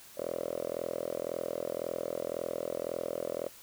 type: tone with band-pass filter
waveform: 5% pulse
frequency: 41.89 Hz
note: E1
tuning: 29 cents sharp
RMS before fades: -36 dBFS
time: 0.17-3.49 s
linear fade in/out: 10 ms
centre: 570 Hz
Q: 6
effects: white hiss -53 dBFS RMS until 3.62 s